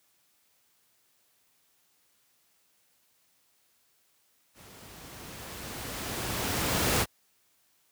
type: noise with level ramp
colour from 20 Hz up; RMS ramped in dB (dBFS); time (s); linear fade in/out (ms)
pink; -52 to -24; 4.54-7.06; 50
effects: white hiss -69 dBFS RMS until 7.91 s + high-pass 60 Hz 12 dB/octave